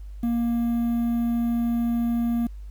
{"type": "tone with quantisation", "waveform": "triangle", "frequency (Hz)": 234.9, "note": "A#3", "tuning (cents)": 13, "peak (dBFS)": -19, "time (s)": [0.23, 2.47], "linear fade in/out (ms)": 5, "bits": 8, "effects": ["added 50 Hz sine -35 dBFS peak until 2.7 s", "pink hiss -64 dBFS RMS until 2.7 s"]}